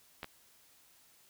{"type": "clicks", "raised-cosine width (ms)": 0.3, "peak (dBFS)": [-24, -26], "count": 2, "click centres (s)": [0.231, 0.244], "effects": ["white hiss -64 dBFS RMS until 1.29 s"]}